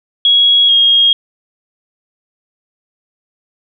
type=tone pair in turn; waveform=sine; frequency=3322 / 3259 Hz; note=G#7 / G#7; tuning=0 / -33 cents; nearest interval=unison; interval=33 cents; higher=first; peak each=-6 dBFS; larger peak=neither; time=0.25-0.69 / 0.69-1.13 s; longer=neither; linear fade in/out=2 ms; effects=none